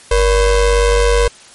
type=ring-modulated tone; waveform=square; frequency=262 Hz; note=C4; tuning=2 cents sharp; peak=-7 dBFS; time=0.11-1.28 s; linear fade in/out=5 ms; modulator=213 Hz; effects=white hiss -41 dBFS RMS until 1.54 s + MP3 48 kbps